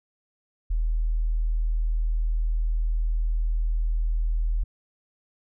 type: tone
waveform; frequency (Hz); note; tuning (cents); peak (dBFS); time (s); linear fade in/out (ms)
sine; 40.02; D#1; +50; -21; 0.7-4.64; 10
effects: none